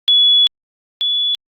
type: tone pair in turn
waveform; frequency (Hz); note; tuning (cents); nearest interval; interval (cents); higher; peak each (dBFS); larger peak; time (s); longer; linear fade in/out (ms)
sine; 3400 / 3424; G#7 / A7; +40 / -48; unison; 12; second; -8 / -14; first; 0.08-0.47 / 1.01-1.35; first; 0
effects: Opus 48 kbps